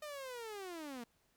sawtooth linear sweep, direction down, 614 to 227.2 Hz, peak -40 dBFS, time 0.02-1.04 s, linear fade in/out 5 ms, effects pink hiss -75 dBFS RMS until 1.36 s

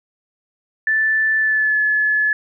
sine tone with pitch glide, 1758 to 1714.9 Hz, A6 to A6, -2 to -45 cents, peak -14 dBFS, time 0.87-2.33 s, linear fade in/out 2 ms, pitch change -43 cents, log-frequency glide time 1.38-1.79 s, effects none

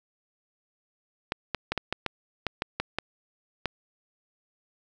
clicks, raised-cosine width 0.3 ms, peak -11 dBFS, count 11, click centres 1.321 / 1.547 / 1.72 / 1.777 / 1.926 / 2.063 / 2.467 / 2.621 / 2.8 / 2.986 / 3.657 s, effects none

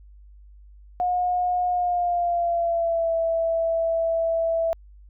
sine tone with pitch glide, 720 to 660.2 Hz, F#5 to E5, -47 to +2 cents, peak -20 dBFS, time 1-4.73 s, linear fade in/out 0 ms, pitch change -151 cents, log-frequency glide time 1.68-3.14 s, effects added 50 Hz sine -45 dBFS peak until 5.09 s

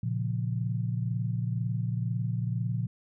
sine chord, Bb minor, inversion none, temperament equal, 116.54 / 138.59 / 174.61 Hz, Bb2 / Db3 / F3, 0 / 0 / 0 cents, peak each -29 / -34 / -34 dBFS, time 0.03-2.87 s, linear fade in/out 5 ms, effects none

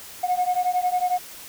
sine beating tone pair, 720 / 731 Hz, F#5 / F#5, -47 / -21 cents, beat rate 11 Hz, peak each -21 / -22 dBFS, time 0.23-1.19 s, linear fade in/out 10 ms, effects tanh soft clip ceiling -16 dBFS + white hiss -41 dBFS RMS until 1.48 s

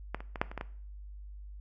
clicks, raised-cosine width 0.5 ms, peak -18 / -28 / -23 / -11 / -27 / -21 / -21 dBFS, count 7, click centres 0.146 / 0.205 / 0.358 / 0.415 / 0.515 / 0.577 / 0.611 s, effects noise-tail reverb RT60 0.5 s tail -18 dB re dry + added 50 Hz sine -43 dBFS peak until 1.6 s

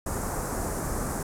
pink band-stop noise, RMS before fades -30 dBFS, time 0.06-1.23 s, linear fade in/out 5 ms, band 1500 to 6900 Hz, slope 24 dB/octave, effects low-pass 11000 Hz 12 dB/octave

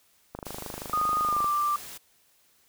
click train, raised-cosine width 1 ms, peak -22 dBFS, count 29, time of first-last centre 0.35-1.444 s, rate 25.6 Hz
white noise, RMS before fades -42 dBFS, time 0.45-1.98 s, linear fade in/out 10 ms
sine tone with pitch glide, 1234 to 1180.3 Hz, D#6 to D6, -15 to +8 cents, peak -23 dBFS, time 0.93-1.76 s, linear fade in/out 2 ms, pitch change -77 cents, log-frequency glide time 1.22-1.42 s
effects white hiss -64 dBFS RMS until 2.68 s

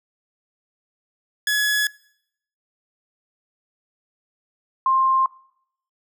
sawtooth / sine tone pair in turn, 1693 / 1056.1 Hz, G#6 / C6, +33 / +16 cents, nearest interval minor sixth, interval 817 cents, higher first, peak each -15 dBFS, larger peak neither, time 1.47-1.87 / 4.86-5.26 s, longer neither, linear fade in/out 2 ms, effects noise-tail reverb RT60 0.7 s tail -22 dB re dry

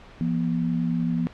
sine tone pair together, 170 / 240.8 Hz, F3 / B3, -46 / -44 cents, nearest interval tritone, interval 602 cents, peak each -24 / -25 dBFS, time 0.21-1.27 s, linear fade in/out 0 ms, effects pink hiss -47 dBFS RMS until 1.33 s + low-pass 3000 Hz 12 dB/octave

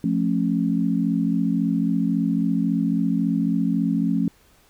sine chord, F augmented, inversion none, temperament just, 174.61 / 218.3 / 272.8 Hz, F3 / A3 / C#4, 0 / -13 / -28 cents, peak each -23 dBFS, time 0.04-4.28 s, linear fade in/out 2 ms, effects pink hiss -57 dBFS RMS until 4.69 s

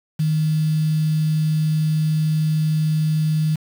sine tone with quantisation, 155.56 Hz, D#3, in tune, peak -16 dBFS, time 0.19-3.56 s, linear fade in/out 10 ms, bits 6, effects none

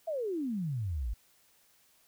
sine exponential sweep, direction down, 681 to 49.75 Hz, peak -31 dBFS, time 0.07-1.14 s, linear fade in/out 10 ms, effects white hiss -66 dBFS RMS until 2.07 s

